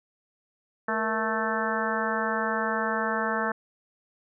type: harmonic tone with a mistuned harmonic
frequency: 220 Hz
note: A3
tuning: in tune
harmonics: 1 / 2 / 3 / 4 / 5 / 6 / 7 / 8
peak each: -33 / -33 / -33 / -33 / -33 / -33 / -33 / -33 dBFS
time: 0.88-3.52 s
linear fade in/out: 5 ms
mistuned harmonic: 2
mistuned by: +92 cents
effects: none